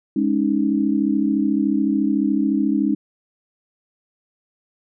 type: chord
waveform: sine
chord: Ab suspended fourth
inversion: none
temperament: equal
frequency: 207.7 / 277.2 / 311.1 Hz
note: Ab3 / Db4 / Eb4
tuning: 0 / 0 / 0 cents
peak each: -21 / -20 / -21 dBFS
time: 0.16-2.95 s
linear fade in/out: 5 ms
effects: none